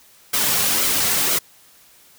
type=noise with flanger; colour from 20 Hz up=white; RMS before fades=-19 dBFS; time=0.33-1.39 s; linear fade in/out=10 ms; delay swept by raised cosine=1.1 to 3.3 ms; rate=2 Hz; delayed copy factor=-0.5; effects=white hiss -51 dBFS RMS until 2.18 s